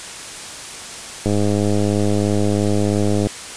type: click train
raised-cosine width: 2 ms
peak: -6 dBFS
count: 208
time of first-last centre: 1.26-3.27 s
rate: 103 Hz
effects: white hiss -32 dBFS RMS until 3.56 s + resampled to 22050 Hz